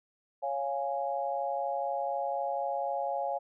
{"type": "chord", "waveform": "sine", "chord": "Db major", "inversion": "none", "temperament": "equal", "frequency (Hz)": [554.4, 698.5, 830.6], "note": ["Db5", "F5", "Ab5"], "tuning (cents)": [0, 0, 0], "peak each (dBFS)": -34, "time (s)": [0.42, 3.39], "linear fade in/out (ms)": 20, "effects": []}